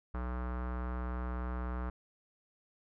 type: tone with low-pass filter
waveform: square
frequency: 61.74 Hz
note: B1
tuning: in tune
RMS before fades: -37 dBFS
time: 0.14-1.9 s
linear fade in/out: 5 ms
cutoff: 1300 Hz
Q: 2.8
effects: none